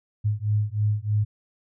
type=beating tone pair; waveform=sine; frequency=103.83 / 107.03 Hz; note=G#2 / A2; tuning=0 / -47 cents; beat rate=3.2 Hz; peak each=-24 dBFS; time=0.24-1.25 s; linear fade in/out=20 ms; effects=none